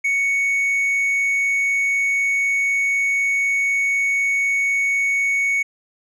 triangle tone, 2224 Hz, C#7, 5 cents sharp, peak -15 dBFS, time 0.04-5.63 s, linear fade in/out 10 ms, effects resampled to 24000 Hz

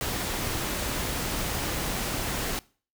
pink noise, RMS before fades -30 dBFS, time 0.01-2.59 s, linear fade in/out 0 ms, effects noise-tail reverb RT60 0.4 s tail -22 dB re dry

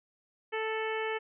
harmonic tone with a mistuned harmonic, 440 Hz, A4, in tune, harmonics 1 / 2 / 3 / 4 / 5 / 6 / 7, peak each -33 / -38 / -42 / -39 / -40 / -44 / -46 dBFS, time 0.52-1.19 s, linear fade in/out 20 ms, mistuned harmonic 7, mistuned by -25 cents, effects none

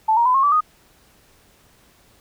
sine tone with pitch steps, 877 / 939.9 / 1007.4 / 1079.7 / 1157.2 / 1240.3 Hz, A5 / A#5 / B5 / C#6 / D6 / D#6, -6 / +14 / +34 / -46 / -26 / -6 cents, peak -13 dBFS, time 0.08-0.608 s, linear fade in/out 10 ms, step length 88 ms, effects pink hiss -55 dBFS RMS until 2.2 s

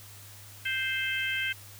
harmonic tone, 523.3 Hz, C5, in tune, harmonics 3 / 4 / 5 / 6, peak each -32 / -33 / -34 / -35 dBFS, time 0.65-1.53 s, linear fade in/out 10 ms, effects added 101 Hz sine -50 dBFS peak until 1.79 s + white hiss -50 dBFS RMS until 1.79 s

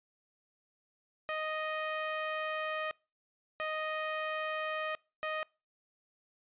15% pulse tone bursts at uneven times, 622.3 Hz, D#5, in tune, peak -27 dBFS, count 3, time 1.29-2.91 / 3.6-4.95 / 5.23-5.43 s, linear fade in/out 0 ms, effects noise-tail reverb RT60 0.3 s tail -26 dB re dry + resampled to 8000 Hz

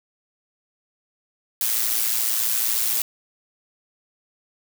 blue noise with amplitude modulation, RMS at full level -20 dBFS, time 1.61-3.02 s, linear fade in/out 2 ms, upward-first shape sine, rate 114 Hz, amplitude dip 55%, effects none

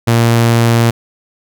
sawtooth tone, 116.54 Hz, A#2, in tune, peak -4 dBFS, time 0.07-0.91 s, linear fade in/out 10 ms, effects none

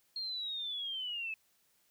sine linear sweep, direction down, 4263 to 2579 Hz, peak -36 dBFS, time 0.16-1.34 s, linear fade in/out 2 ms, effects white hiss -72 dBFS RMS until 1.9 s

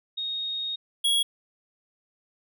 sine / square tone pair in turn, 3729 / 3322 Hz, A#7 / G#7, 0 / 0 cents, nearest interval major second, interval 200 cents, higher first, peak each -28 / -21 dBFS, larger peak second, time 0.17-0.76 / 1.04-1.23 s, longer first, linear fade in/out 10 ms, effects none

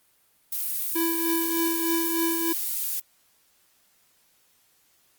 violet noise, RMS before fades -28 dBFS, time 0.52-3 s, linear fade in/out 5 ms
square tone with tremolo, 331.9 Hz, E4, 12 cents sharp, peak -23 dBFS, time 0.95-2.53 s, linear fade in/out 10 ms, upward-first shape triangle, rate 3.3 Hz, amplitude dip 55%
effects white hiss -64 dBFS RMS until 5.18 s + Opus 32 kbps

